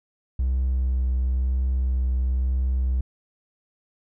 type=tone with vibrato; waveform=triangle; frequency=63.9 Hz; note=C2; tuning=40 cents flat; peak=-17 dBFS; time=0.39-3.01 s; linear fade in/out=5 ms; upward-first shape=triangle; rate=1 Hz; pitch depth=18 cents each way; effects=tanh soft clip ceiling -15 dBFS